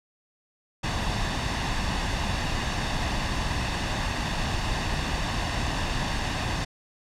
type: noise with comb filter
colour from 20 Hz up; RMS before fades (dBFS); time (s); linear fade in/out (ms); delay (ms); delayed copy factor
pink; -27; 0.83-6.65; 10; 1.1; +0.5
effects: low-pass 5000 Hz 12 dB/octave